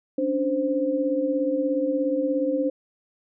sine tone cluster, 276.5 / 293.4 / 521 Hz, C#4 / D4 / C5, -4 / -2 / -7 cents, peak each -29 / -25 / -24 dBFS, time 0.18-2.7 s, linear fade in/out 5 ms, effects none

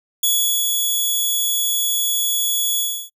10% pulse tone with ADSR envelope, 3388 Hz, G#7, 34 cents sharp, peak -7 dBFS, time 0.23-3.1 s, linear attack 5 ms, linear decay 400 ms, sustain -3 dB, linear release 310 ms, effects noise-tail reverb RT60 0.1 s tail -26 dB re dry

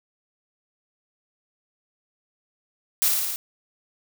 blue noise with echo, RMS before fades -20 dBFS, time 3.02-3.08 s, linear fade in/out 0 ms, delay 56 ms, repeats 5, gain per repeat -2 dB, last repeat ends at 3.36 s, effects none

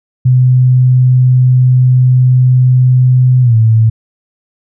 sine tone with pitch glide, 127.1 to 111.93 Hz, C3 to A2, -50 to +30 cents, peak -4 dBFS, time 0.25-3.9 s, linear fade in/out 10 ms, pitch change -220 cents, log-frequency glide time 3.42-3.56 s, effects none

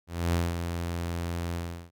sawtooth tone with ADSR envelope, 85.5 Hz, F2, 36 cents flat, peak -19 dBFS, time 0.07-1.91 s, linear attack 260 ms, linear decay 210 ms, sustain -7 dB, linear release 360 ms, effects none

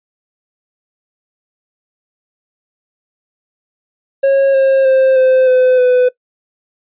triangle tone with pitch steps, 546 / 536.6 / 527.4 / 518.3 / 509.4 / 500.7 Hz, C#5 / C5 / C5 / C5 / C5 / B4, -26 / +44 / +14 / -16 / -46 / +24 cents, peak -5 dBFS, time 4.23-6.09 s, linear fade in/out 10 ms, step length 310 ms, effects noise-tail reverb RT60 0.1 s tail -20 dB re dry + resampled to 8000 Hz

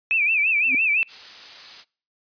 sine tone with vibrato, 2489 Hz, D#7, in tune, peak -17 dBFS, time 0.11-1.03 s, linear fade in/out 0 ms, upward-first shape sine, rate 5.9 Hz, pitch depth 140 cents each way
sine tone with exponential growth, 260.6 Hz, C4, 7 cents flat, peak -25 dBFS, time 0.62-0.75 s, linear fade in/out 1 ms, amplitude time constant 28 ms
blue noise, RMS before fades -34 dBFS, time 1.07-1.85 s, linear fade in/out 50 ms
effects noise-tail reverb RT60 0.5 s tail -26 dB re dry + resampled to 11025 Hz

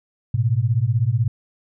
sine beating tone pair, 108.1 / 124.1 Hz, A2 / B2, -30 / +9 cents, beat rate 16 Hz, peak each -19 dBFS, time 0.34-1.28 s, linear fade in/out 5 ms, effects none

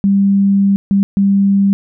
sine tone bursts at uneven times, 197.8 Hz, G3, 16 cents sharp, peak -8 dBFS, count 3, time 0.04-0.76 / 0.91-1.03 / 1.17-1.73 s, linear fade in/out 0 ms, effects none

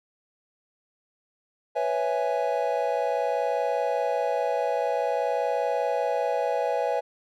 triangle chord, C# minor seventh, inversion third, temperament equal, 493.9 / 554.4 / 659.3 / 830.6 Hz, B4 / C#5 / E5 / G#5, 0 / 0 / 0 / 0 cents, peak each -27 dBFS, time 1.75-7.01 s, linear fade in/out 20 ms, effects none

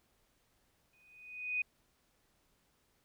sine tone with exponential growth, 2489 Hz, D#7, in tune, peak -29 dBFS, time 0.93-1.62 s, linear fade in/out 5 ms, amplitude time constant 150 ms, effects pink hiss -74 dBFS RMS until 3.04 s

